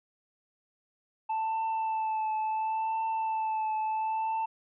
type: tone with vibrato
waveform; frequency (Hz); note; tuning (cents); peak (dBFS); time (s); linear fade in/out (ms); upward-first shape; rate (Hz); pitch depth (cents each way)
triangle; 880; A5; 0; -26; 1.29-4.46; 10; triangle; 0.71; 25
effects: resampled to 8000 Hz